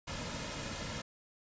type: noise with comb filter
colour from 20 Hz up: pink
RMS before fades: -40 dBFS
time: 0.07-1.02 s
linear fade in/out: 10 ms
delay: 2.6 ms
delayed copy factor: -0.55
effects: resampled to 16000 Hz